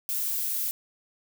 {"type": "noise", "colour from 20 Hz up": "violet", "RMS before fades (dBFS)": -29, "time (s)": [0.09, 0.71], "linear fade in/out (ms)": 0, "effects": []}